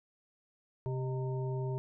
harmonic tone with a mistuned harmonic, 130.81 Hz, C3, in tune, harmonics 1 / 3 / 5 / 7, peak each -33 / -39 / -47 / -47 dBFS, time 0.86-1.78 s, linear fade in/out 0 ms, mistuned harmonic 5, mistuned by -84 cents, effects none

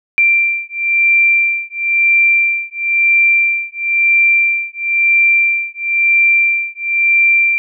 sine beating tone pair, 2360 / 2360.99 Hz, D7 / D7, +8 / +9 cents, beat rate 0.99 Hz, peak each -13 dBFS, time 0.18-7.58 s, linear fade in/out 0 ms, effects none

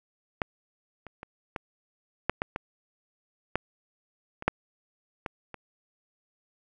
clicks, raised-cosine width 0.5 ms, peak -11 / -27 / -25 / -17 / -8 / -12 / -16 / -10 / -23 / -6 / -17 / -24 dBFS, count 12, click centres 0.418 / 1.067 / 1.231 / 1.562 / 2.296 / 2.419 / 2.561 / 3.556 / 4.424 / 4.48 / 5.262 / 5.543 s, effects none

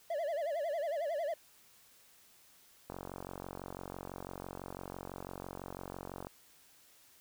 triangle tone with vibrato, 622.3 Hz, D#5, in tune, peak -31 dBFS, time 0.1-1.34 s, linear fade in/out 5 ms, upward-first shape sine, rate 11 Hz, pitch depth 180 cents each way
click train, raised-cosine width 1 ms, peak -28 dBFS, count 156, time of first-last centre 2.9-6.27 s, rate 46 Hz
effects white hiss -63 dBFS RMS until 7.2 s

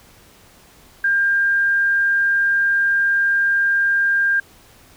sine tone, 1600 Hz, G6, 35 cents sharp, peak -14 dBFS, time 1.04-4.4 s, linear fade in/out 5 ms, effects pink hiss -49 dBFS RMS until 4.96 s

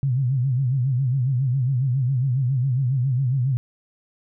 sine tone with vibrato, 129.7 Hz, C3, 15 cents flat, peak -18 dBFS, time 0.03-3.57 s, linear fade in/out 0 ms, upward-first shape sine, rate 7.3 Hz, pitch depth 130 cents each way, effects none

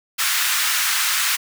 pink high-pass noise, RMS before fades -20 dBFS, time 0.18-1.37 s, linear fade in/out 20 ms, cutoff 1300 Hz, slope 24 dB/octave, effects none

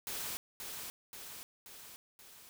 white noise with echo, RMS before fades -40 dBFS, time 0.07-0.37 s, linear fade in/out 0 ms, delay 530 ms, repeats 4, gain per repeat -4 dB, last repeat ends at 2.49 s, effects none

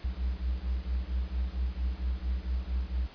triangle beating tone pair, 60 / 64.4 Hz, B1 / C2, -49 / -27 cents, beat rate 4.4 Hz, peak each -30 dBFS, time 0.04-3.07 s, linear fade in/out 10 ms, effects pink hiss -51 dBFS RMS until 3.14 s + resampled to 11025 Hz

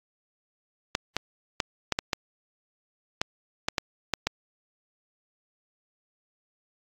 clicks, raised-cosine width 0.2 ms, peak -7 dBFS, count 11, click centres 0.951 / 1.166 / 1.602 / 1.923 / 1.989 / 2.132 / 3.215 / 3.685 / 3.782 / 4.137 / 4.27 s, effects AAC 64 kbps

